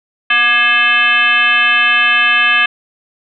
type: tone with frequency modulation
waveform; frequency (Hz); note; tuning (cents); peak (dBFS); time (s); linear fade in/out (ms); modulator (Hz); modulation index
sine; 2138; C7; +37; -8; 0.3-2.66; 5; 472; 1.9
effects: none